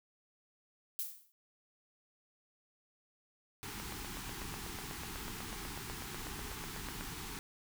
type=noise with exponential decay; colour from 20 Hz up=violet; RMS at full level=-35 dBFS; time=0.99-1.32 s; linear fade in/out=0 ms; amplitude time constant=71 ms
type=band-stop noise; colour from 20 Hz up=pink; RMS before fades=-44 dBFS; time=3.63-7.39 s; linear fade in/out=0 ms; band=450 to 750 Hz; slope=96 dB/octave
type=click train; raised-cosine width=0.5 ms; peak=-29 dBFS; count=27; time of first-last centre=3.8-7.01 s; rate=8.1 Hz
effects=none